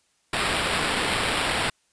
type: noise with sample-and-hold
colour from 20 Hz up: blue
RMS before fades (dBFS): -25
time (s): 0.33-1.7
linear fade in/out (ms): 5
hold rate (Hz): 6300
effects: white hiss -67 dBFS RMS until 1.92 s + resampled to 22050 Hz